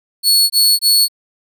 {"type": "tone bursts", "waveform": "sawtooth", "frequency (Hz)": 4399, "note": "C#8", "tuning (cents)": -14, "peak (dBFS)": -6, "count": 3, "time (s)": [0.23, 1.084], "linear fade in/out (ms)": 50, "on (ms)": 270, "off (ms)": 22, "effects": []}